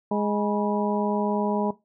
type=harmonic tone with a mistuned harmonic; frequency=207.7 Hz; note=G#3; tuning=in tune; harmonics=1 / 2 / 3 / 4 / 5; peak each=-25 / -28 / -30 / -31 / -32 dBFS; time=0.11-1.71 s; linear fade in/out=5 ms; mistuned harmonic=5; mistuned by=-110 cents; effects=noise-tail reverb RT60 0.2 s tail -17 dB re dry